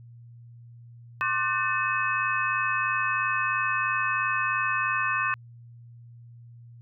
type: tone cluster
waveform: sine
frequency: 1074 / 1177 / 1517 / 1790 / 2562 Hz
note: C6 / D6 / F#6 / A6 / E7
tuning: +45 / +3 / +43 / +29 / -50 cents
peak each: -30 dBFS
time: 1.21-5.34 s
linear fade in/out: 0 ms
effects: added 118 Hz sine -45 dBFS peak until 6.81 s